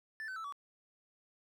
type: tone with pitch steps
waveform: triangle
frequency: 1760 / 1523.3 / 1318.5 / 1141.2 Hz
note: A6 / F#6 / E6 / C#6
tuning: 0 / +50 / 0 / +50 cents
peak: -38 dBFS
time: 0.2-0.524 s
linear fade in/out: 0 ms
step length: 81 ms
effects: none